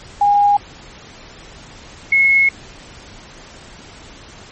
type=tone pair in turn; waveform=sine; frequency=816 / 2178 Hz; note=G#5 / C#7; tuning=-31 / -31 cents; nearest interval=octave + perfect fourth; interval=1700 cents; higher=second; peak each=-9 dBFS; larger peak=neither; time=0.21-0.57 / 2.12-2.49 s; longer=second; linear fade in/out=5 ms; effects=pink hiss -39 dBFS RMS until 4.51 s + MP3 32 kbps